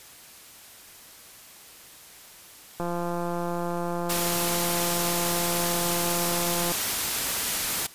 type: click train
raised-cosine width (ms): 1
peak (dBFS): -17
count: 679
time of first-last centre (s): 2.8-6.719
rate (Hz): 173
type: noise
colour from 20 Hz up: white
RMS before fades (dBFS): -27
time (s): 4.09-7.87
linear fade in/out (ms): 10
effects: white hiss -48 dBFS RMS until 7.94 s + resampled to 32000 Hz